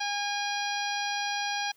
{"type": "harmonic tone", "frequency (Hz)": 815, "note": "G#5", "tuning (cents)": -33, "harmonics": [1, 2, 3, 4, 5, 6, 7], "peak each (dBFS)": [-32, -35, -37, -38, -39, -40, -40], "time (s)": [0, 1.72], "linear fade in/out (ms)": 10, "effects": ["white hiss -64 dBFS RMS until 1.76 s", "high-pass 100 Hz 12 dB/octave"]}